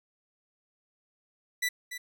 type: tone with echo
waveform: sawtooth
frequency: 1975.5 Hz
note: B6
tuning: in tune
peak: -23 dBFS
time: 1.62-1.69 s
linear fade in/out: 10 ms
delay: 290 ms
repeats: 1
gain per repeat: -10 dB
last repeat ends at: 1.98 s
effects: none